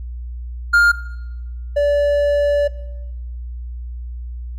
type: tone pair in turn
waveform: triangle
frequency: 1408 / 578.1 Hz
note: F6 / D5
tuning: +14 / -27 cents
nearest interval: octave + minor third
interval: 1541 cents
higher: first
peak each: -7 / -11 dBFS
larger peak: first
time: 0.73-0.92 / 1.76-2.68 s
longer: second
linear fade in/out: 10 ms
effects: noise-tail reverb RT60 1.0 s tail -18 dB re dry + added 60 Hz sine -26 dBFS peak until 4.58 s